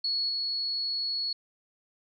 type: tone with level steps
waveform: sine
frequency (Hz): 4368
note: C#8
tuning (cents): -26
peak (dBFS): -26 / -28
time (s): 0.04-1.33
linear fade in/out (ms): 5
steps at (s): 0.29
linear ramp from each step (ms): 5
effects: none